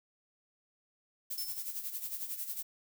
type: noise with tremolo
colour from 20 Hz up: violet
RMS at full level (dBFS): -37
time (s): 1.3-2.63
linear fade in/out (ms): 10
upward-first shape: sine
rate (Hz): 11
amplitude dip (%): 65
type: tone with exponential decay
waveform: sawtooth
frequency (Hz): 5300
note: E8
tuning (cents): +9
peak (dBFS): -33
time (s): 1.38-1.79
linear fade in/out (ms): 0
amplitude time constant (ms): 89
effects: none